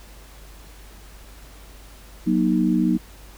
sine chord, D# minor, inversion first, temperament equal with one note detuned, 185 / 238.7 / 311.1 Hz, F#3 / A#3 / D#4, 0 / +41 / 0 cents, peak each -21 dBFS, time 2.26-2.98 s, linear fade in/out 20 ms, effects added 50 Hz sine -43 dBFS peak until 3.37 s + pink hiss -48 dBFS RMS until 3.37 s

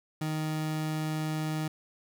30% pulse tone, 155.56 Hz, D#3, in tune, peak -27 dBFS, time 0.21-1.68 s, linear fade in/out 5 ms, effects none

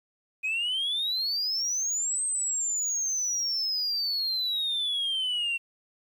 sine exponential two-way sweep, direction up then down, 2489 to 8372 to 2714 Hz, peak -24 dBFS, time 0.43-5.58 s, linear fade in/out 20 ms, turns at 2.24 s, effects tanh soft clip ceiling -24 dBFS + 10-bit

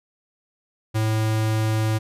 square tone, 109.6 Hz, A2, 6 cents flat, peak -20 dBFS, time 0.94-1.99 s, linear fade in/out 20 ms, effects resampled to 32000 Hz

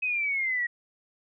sine exponential sweep, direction down, 2554 to 1897 Hz, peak -25 dBFS, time 0.02-0.67 s, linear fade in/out 10 ms, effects none

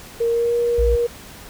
sine tone with pitch glide, 465.2 to 474.7 Hz, A#4 to A#4, -4 to +31 cents, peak -16 dBFS, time 0.2-1.07 s, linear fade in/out 10 ms, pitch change +35 cents, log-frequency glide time 0.3-0.56 s
sine tone, 57.9 Hz, A#1, 11 cents flat, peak -16 dBFS, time 0.78-0.96 s, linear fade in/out 10 ms
effects pink hiss -40 dBFS RMS until 1.49 s

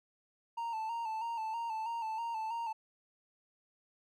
triangle tone with vibrato, 904 Hz, A5, 47 cents sharp, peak -33 dBFS, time 0.57-2.73 s, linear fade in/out 10 ms, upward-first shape square, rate 3.1 Hz, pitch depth 47 cents each way, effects none

